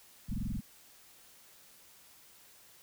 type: tone with frequency modulation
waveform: sine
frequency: 120.2 Hz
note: B2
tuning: 46 cents flat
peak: -33 dBFS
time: 0.28-0.61 s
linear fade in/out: 20 ms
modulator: 21.8 Hz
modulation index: 5.3
effects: white hiss -59 dBFS RMS until 2.82 s